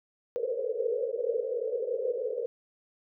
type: band-pass noise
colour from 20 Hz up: white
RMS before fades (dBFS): -31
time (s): 0.36-2.46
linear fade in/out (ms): 0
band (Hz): 440 to 520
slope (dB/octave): 96
effects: none